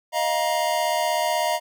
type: chord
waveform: square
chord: Eb suspended second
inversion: none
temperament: equal with one note detuned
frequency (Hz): 622.3 / 698.5 / 947.5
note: Eb5 / F5 / Bb5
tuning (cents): 0 / 0 / +28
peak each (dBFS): -26 / -26 / -26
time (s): 0.12-1.6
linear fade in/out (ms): 50
effects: none